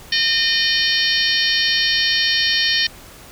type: harmonic tone with a mistuned harmonic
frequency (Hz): 611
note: D#5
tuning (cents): -32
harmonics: 3 / 4 / 5 / 6 / 7 / 8 / 9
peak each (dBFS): -21 / -26 / -21 / -24 / -22 / -25 / -24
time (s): 0.12-2.87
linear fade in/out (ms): 5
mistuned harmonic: 8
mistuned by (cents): -66
effects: pink hiss -41 dBFS RMS until 3.31 s